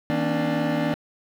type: tone cluster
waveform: square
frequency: 160.3 / 237.9 / 274.7 / 298.1 / 590 Hz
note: E3 / A#3 / C#4 / D4 / D5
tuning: -48 / +35 / -16 / +26 / +8 cents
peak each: -29 dBFS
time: 0.1-0.94 s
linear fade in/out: 0 ms
effects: low-pass 3000 Hz 12 dB/octave + 8-bit